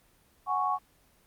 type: chord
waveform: sine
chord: F# suspended second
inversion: none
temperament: equal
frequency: 740 / 830.6 / 1108.7 Hz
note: F#5 / G#5 / C#6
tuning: 0 / 0 / 0 cents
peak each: -31 / -32 / -28 dBFS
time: 0.46-0.79 s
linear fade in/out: 50 ms
effects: pink hiss -64 dBFS RMS until 1.26 s + Opus 24 kbps